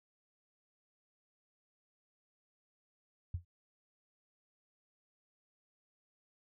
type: tone with exponential decay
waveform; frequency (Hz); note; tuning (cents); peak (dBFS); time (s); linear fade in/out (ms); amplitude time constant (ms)
sine; 87.31; F2; 0; -31; 3.34-3.45; 5; 22
effects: none